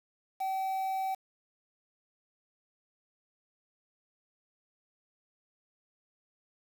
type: tone with quantisation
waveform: triangle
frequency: 766 Hz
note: G5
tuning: 40 cents flat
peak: -28 dBFS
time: 0.4-1.15 s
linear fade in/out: 10 ms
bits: 8
effects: none